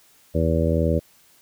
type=harmonic tone; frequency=81.6 Hz; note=E2; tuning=17 cents flat; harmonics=1 / 2 / 3 / 4 / 5 / 6 / 7; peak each=-22 / -24 / -27 / -28 / -30 / -26 / -26 dBFS; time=0.34-1 s; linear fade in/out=20 ms; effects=white hiss -56 dBFS RMS until 1.41 s